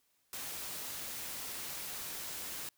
white noise, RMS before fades -42 dBFS, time 0.33-2.69 s, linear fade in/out 2 ms, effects white hiss -75 dBFS RMS until 2.77 s

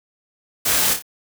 white noise with echo, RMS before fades -19 dBFS, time 0.65-0.94 s, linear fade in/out 10 ms, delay 28 ms, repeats 3, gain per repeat -6 dB, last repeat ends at 1.024 s, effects none

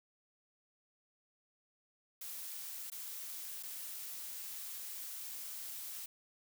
blue noise with dropouts, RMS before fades -45 dBFS, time 2.21-6.06 s, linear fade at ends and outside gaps 5 ms, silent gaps 2.901-2.918 / 3.628-3.632 s, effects none

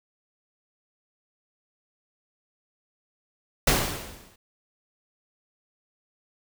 pink noise with exponential decay, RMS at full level -18 dBFS, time 3.67-4.36 s, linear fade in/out 5 ms, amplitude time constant 150 ms, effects none

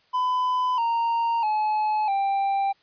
triangle tone with pitch steps, 1005 / 926.9 / 854.9 / 788.5 Hz, B5 / A#5 / G#5 / G5, +30 / -10 / +50 / +10 cents, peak -19 dBFS, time 0.13-2.73 s, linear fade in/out 20 ms, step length 650 ms, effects white hiss -62 dBFS RMS until 2.82 s + resampled to 11025 Hz

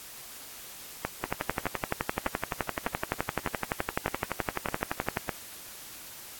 two click trains, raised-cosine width 0.5 ms, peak -13 / -11 dBFS, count 8 / 47, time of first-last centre 1.05-5.292 / 1.24-5.172 s, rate 1.65 / 11.7 Hz, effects white hiss -45 dBFS RMS until 6.39 s + AAC 64 kbps

